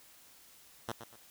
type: tone with echo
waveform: 5% pulse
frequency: 116.54 Hz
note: A#2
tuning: in tune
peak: -24 dBFS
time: 0.88-0.92 s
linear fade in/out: 5 ms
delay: 120 ms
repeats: 2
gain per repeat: -10 dB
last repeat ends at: 1.16 s
effects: white hiss -59 dBFS RMS until 1.3 s